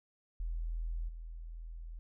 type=tone with level steps; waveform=sine; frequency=41.2 Hz; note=E1; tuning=in tune; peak=-34 / -42 dBFS; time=0.4-1.99 s; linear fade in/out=0 ms; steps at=1.08 s; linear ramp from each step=10 ms; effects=none